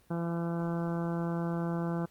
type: harmonic tone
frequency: 169.2 Hz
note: E3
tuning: 45 cents sharp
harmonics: 1 / 2 / 3 / 4 / 5 / 6 / 7 / 8 / 9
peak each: -31 / -37 / -41 / -43 / -45 / -47 / -48 / -49 / -50 dBFS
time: 0.1-2.06 s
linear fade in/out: 10 ms
effects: pink hiss -65 dBFS RMS until 2.1 s + Opus 32 kbps